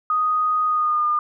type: tone with pitch glide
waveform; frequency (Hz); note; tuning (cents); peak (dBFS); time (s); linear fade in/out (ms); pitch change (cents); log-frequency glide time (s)
sine; 1244.5 to 1210.5; D#6 to D#6; 0 to -48; -17; 0.1-1.19; 2; -48; 0.66-1.07
effects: none